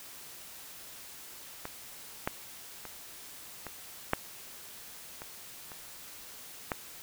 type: clicks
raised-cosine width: 0.5 ms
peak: -22 / -14 / -27 / -24 / -10 / -26 / -29 / -15 dBFS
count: 8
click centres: 1.654 / 2.275 / 2.853 / 3.667 / 4.134 / 5.219 / 5.718 / 6.718 s
effects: white hiss -48 dBFS RMS until 7.02 s